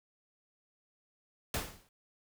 pink noise with exponential decay, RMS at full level -31 dBFS, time 1.54-1.89 s, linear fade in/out 2 ms, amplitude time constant 74 ms, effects none

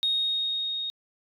sine tone with level ramp, 3729 Hz, A#7, in tune, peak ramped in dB -21 to -29 dBFS, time 0.03-0.9 s, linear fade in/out 0 ms, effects tanh soft clip ceiling -17 dBFS

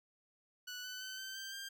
15% pulse tone with pitch steps, 1480 / 1501.5 / 1523.4 / 1545.5 / 1568 / 1590.8 Hz, F#6 / F#6 / G6 / G6 / G6 / G6, 0 / +25 / -50 / -25 / 0 / +25 cents, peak -37 dBFS, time 0.67-1.69 s, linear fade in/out 10 ms, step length 170 ms, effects none

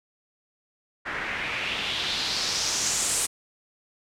white noise with low-pass filter sweep, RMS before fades -28 dBFS, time 1.05-3.27 s, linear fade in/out 20 ms, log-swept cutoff 1700 to 9100 Hz, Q 2.8, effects none

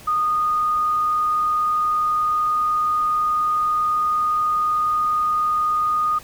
sine tone, 1232 Hz, D#6, 17 cents flat, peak -17 dBFS, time 0.07-6.19 s, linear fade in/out 10 ms, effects pink hiss -43 dBFS RMS until 6.23 s

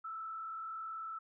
sine tone with frequency modulation, 1319 Hz, E6, 1 cent sharp, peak -40 dBFS, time 0.04-1.19 s, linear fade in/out 10 ms, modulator 41.7 Hz, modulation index 0.6, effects none

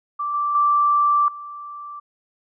sine tone with level steps, 1170 Hz, D6, 7 cents flat, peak -22 / -19 / -14 / -32 dBFS, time 0.19-2 s, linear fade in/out 10 ms, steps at 0.34 / 0.55 / 1.28 s, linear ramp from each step 2 ms, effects none

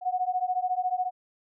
sine beating tone pair, 727 / 741 Hz, F#5 / F#5, -31 / +2 cents, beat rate 14 Hz, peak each -28 dBFS, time 0.01-1.11 s, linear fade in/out 50 ms, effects none

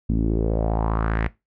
sawtooth tone with low-pass filter sweep, 55 Hz, A1, in tune, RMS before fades -22 dBFS, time 0.09-1.28 s, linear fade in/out 5 ms, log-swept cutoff 230 to 2100 Hz, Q 3.3, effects noise-tail reverb RT60 0.2 s tail -19 dB re dry

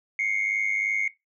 sine tone pair together, 2114 / 2217 Hz, C7 / C#7, +17 / 0 cents, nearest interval minor second, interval 83 cents, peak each -25 dBFS, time 0.19-1.08 s, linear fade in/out 2 ms, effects noise-tail reverb RT60 0.2 s tail -19 dB re dry + tanh soft clip ceiling -18 dBFS

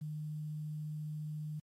sine tone with quantisation, 152.4 Hz, D#3, 36 cents flat, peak -38 dBFS, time 0.01-1.6 s, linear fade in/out 10 ms, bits 11, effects AAC 48 kbps

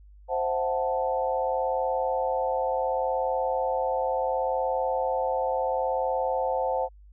sine chord, F# half-diminished seventh, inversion second, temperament equal, 523.3 / 659.3 / 740 / 880 Hz, C5 / E5 / F#5 / A5, 0 / 0 / 0 / 0 cents, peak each -27 / -33 / -30 / -30 dBFS, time 0.28-6.89 s, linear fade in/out 50 ms, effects added 50 Hz sine -48 dBFS peak until 7.12 s

